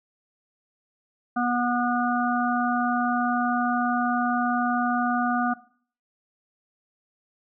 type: harmonic tone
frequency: 243.2 Hz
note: B3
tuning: 26 cents flat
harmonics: 1 / 3 / 5 / 6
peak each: -25 / -26 / -29 / -31 dBFS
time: 1.36-5.54 s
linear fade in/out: 10 ms
effects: noise-tail reverb RT60 0.5 s tail -18 dB re dry